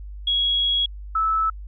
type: tone pair in turn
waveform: sine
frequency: 3322 / 1308.5 Hz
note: G#7 / E6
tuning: 0 / -13 cents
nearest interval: octave + major third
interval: 1613 cents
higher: first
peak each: -18 dBFS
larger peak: neither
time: 0.27-0.86 / 1.15-1.5 s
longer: first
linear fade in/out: 5 ms
effects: added 50 Hz sine -33 dBFS peak until 1.67 s

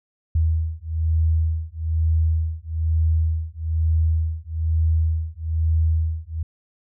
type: beating tone pair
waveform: sine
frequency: 79.8 / 80.9 Hz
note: D#2 / E2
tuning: +44 / -32 cents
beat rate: 1.1 Hz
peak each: -21 dBFS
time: 0.35-6.43 s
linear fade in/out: 5 ms
effects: none

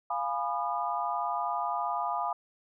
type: chord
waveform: sine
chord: F half-diminished seventh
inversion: none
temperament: equal with one note detuned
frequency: 698.5 / 830.6 / 987.8 / 1216.1 Hz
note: F5 / Ab5 / Cb6 / Eb6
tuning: 0 / 0 / 0 / -40 cents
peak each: -34 dBFS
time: 0.1-2.33 s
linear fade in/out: 5 ms
effects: none

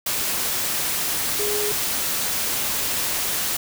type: tone in noise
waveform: sine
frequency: 416.2 Hz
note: G#4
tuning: 4 cents sharp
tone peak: -25 dBFS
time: 1.39-1.72 s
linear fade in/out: 5 ms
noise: white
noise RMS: -24 dBFS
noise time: 0.06-3.57 s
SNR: -4 dB
effects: none

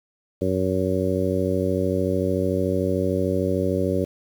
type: harmonic tone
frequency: 93.4 Hz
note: F#2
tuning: 17 cents sharp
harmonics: 1 / 2 / 3 / 4 / 5 / 6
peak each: -27 / -27 / -27 / -27 / -27 / -27 dBFS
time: 0.41-4.05 s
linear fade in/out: 10 ms
effects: 8-bit

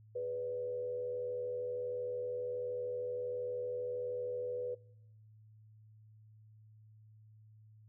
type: tone with frequency modulation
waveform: sine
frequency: 493.9 Hz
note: B4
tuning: in tune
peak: -35 dBFS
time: 0.15-4.75 s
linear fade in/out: 10 ms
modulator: 81.4 Hz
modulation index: 0.43
effects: noise-tail reverb RT60 0.9 s tail -24 dB re dry + added 108 Hz sine -57 dBFS peak until 7.88 s

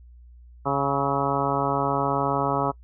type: harmonic tone with a mistuned harmonic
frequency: 139 Hz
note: C#3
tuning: 5 cents sharp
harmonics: 1 / 2 / 3 / 4 / 5 / 6 / 7 / 8 / 9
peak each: -30 / -30 / -30 / -30 / -30 / -30 / -30 / -30 / -30 dBFS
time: 0.65-2.72 s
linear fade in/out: 20 ms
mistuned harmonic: 9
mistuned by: +48 cents
effects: noise-tail reverb RT60 0.1 s tail -24 dB re dry + added 60 Hz sine -45 dBFS peak until 2.83 s

